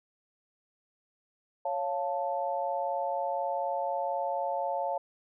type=chord; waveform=sine; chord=Db augmented; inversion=none; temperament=equal; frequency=554.4 / 698.5 / 880 Hz; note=Db5 / F5 / A5; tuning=0 / 0 / 0 cents; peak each=-33 dBFS; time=1.65-4.98 s; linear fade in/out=5 ms; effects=none